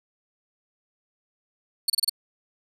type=tone bursts; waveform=sawtooth; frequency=4435 Hz; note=C#8; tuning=in tune; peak=-16 dBFS; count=5; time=1.88-2.096 s; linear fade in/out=5 ms; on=20 ms; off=29 ms; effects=resampled to 32000 Hz